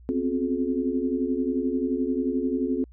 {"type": "tone cluster", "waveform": "sine", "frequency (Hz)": [255.3, 266.7, 358.1, 428.2], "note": ["C4", "C4", "F4", "A4"], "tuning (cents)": [-42, 33, 43, -47], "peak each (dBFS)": [-29, -26, -30, -31], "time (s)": [0.09, 2.84], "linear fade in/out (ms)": 0, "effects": ["added 60 Hz sine -46 dBFS peak until 2.92 s"]}